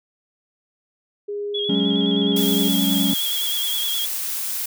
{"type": "tone with tremolo", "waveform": "sine", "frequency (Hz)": 410, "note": "G#4", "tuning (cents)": -22, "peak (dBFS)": -24, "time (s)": [1.28, 2.69], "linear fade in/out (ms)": 10, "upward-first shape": "sine", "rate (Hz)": 1.2, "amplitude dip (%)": 25}
{"type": "tone with vibrato", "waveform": "sine", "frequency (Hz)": 3322, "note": "G#7", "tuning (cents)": 0, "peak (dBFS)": -23, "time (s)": [1.54, 4.06], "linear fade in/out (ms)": 10, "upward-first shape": "square", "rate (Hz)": 9.6, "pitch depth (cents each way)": 33}
{"type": "chord", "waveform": "triangle", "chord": "F# suspended second", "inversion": "none", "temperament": "equal", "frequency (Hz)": [185, 207.7, 277.2], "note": ["F#3", "G#3", "C#4"], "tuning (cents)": [0, 0, 0], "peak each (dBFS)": [-21, -21, -20], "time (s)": [1.69, 3.14], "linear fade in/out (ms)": 5}
{"type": "noise", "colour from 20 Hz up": "blue", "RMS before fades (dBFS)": -26, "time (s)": [2.36, 4.66], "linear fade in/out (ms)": 5}
{"effects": []}